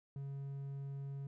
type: tone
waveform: triangle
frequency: 138.59 Hz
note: C#3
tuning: in tune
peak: -39 dBFS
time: 0.16-1.27 s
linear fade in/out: 2 ms
effects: none